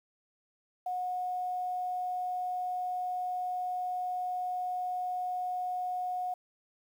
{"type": "tone", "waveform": "sine", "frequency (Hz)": 728, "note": "F#5", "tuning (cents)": -28, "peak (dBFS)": -31, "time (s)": [0.86, 6.34], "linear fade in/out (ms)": 5, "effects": ["10-bit"]}